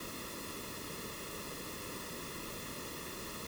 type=noise with comb filter; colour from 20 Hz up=pink; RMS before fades=-44 dBFS; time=0-3.47 s; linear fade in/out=5 ms; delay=1.3 ms; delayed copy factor=-0.75; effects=none